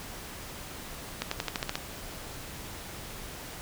accelerating click train, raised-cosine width 0.2 ms, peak -12 dBFS, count 8, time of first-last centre 1.22-1.755 s, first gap 94 ms, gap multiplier 0.93, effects pink hiss -42 dBFS RMS until 3.61 s

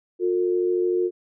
sine tone pair together, 358.5 / 451.7 Hz, F4 / A4, +45 / +45 cents, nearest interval major third, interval 400 cents, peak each -20 / -26 dBFS, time 0.19-1.11 s, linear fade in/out 50 ms, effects none

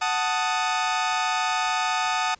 sawtooth chord, D# diminished, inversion first, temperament equal, 740 / 880 / 1244.5 Hz, F#5 / A5 / D#6, 0 / 0 / 0 cents, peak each -23 dBFS, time 0.01-2.35 s, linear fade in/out 10 ms, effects pink hiss -57 dBFS RMS until 2.39 s + resampled to 16000 Hz

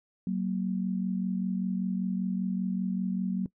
sine tone pair together, 187.97 / 233.1 Hz, F#3 / A#3, +28 / 0 cents, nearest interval major third, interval 372 cents, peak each -28 / -33 dBFS, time 0.27-3.46 s, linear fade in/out 2 ms, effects noise-tail reverb RT60 0.1 s tail -20 dB re dry

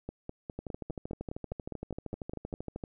two click trains, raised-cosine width 2 ms, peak -24 / -24 dBFS, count 30 / 13, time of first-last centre 0.59-2.838 / 0.09-2.539 s, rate 12.9 / 4.9 Hz, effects none

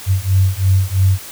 sine beating tone pair, 93.6 / 96.6 Hz, F#2 / G2, +20 / -25 cents, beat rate 3 Hz, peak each -14 dBFS, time 0.06-1.19 s, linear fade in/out 50 ms, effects white hiss -33 dBFS RMS until 1.31 s

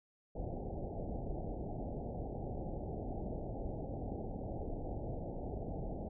pink low-pass noise, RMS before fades -41 dBFS, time 0.35-6.09 s, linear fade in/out 10 ms, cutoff 810 Hz, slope 96 dB/octave, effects none

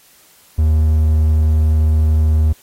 triangle tone, 77.78 Hz, D#2, in tune, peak -8 dBFS, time 0.58-2.53 s, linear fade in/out 10 ms, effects white hiss -49 dBFS RMS until 2.62 s + AAC 48 kbps

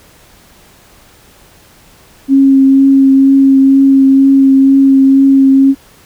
sine tone with vibrato, 270.8 Hz, C#4, 40 cents flat, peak -3 dBFS, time 2.28-5.75 s, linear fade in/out 50 ms, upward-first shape triangle, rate 2.1 Hz, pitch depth 15 cents each way, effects pink hiss -43 dBFS RMS until 6.05 s

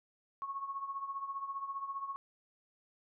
sine tone with tremolo, 1100 Hz, C#6, 14 cents flat, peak -34 dBFS, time 0.42-2.16 s, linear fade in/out 0 ms, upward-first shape triangle, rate 15 Hz, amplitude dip 75%, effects none

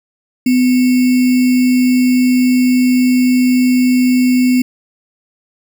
sine tone with sample-and-hold, 251.8 Hz, B3, 34 cents sharp, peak -8 dBFS, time 0.46-4.62 s, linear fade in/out 5 ms, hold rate 2450 Hz, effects none

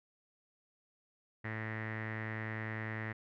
sawtooth tone with low-pass filter, 110 Hz, A2, in tune, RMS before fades -40 dBFS, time 1.44-3.13 s, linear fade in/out 10 ms, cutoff 1900 Hz, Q 8.5, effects none

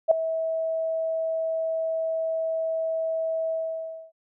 sine tone with ADSR envelope, 648 Hz, E5, 30 cents flat, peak -10 dBFS, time 0.08-4.12 s, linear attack 32 ms, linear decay 3 ms, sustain -14 dB, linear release 610 ms, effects none

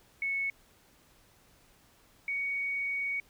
sine tone pair in turn, 2206 / 2238 Hz, C#7 / C#7, -9 / +16 cents, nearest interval unison, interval 25 cents, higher second, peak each -29 / -30 dBFS, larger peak first, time 0.22-0.5 / 2.28-3.2 s, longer second, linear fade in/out 2 ms, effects pink hiss -63 dBFS RMS until 3.29 s

